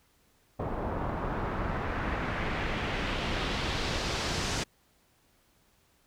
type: noise with low-pass filter sweep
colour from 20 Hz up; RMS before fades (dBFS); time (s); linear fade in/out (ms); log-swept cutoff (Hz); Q
pink; -32; 0.59-4.64; 10; 800 to 6400; 1.3
effects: pink hiss -67 dBFS RMS until 6.06 s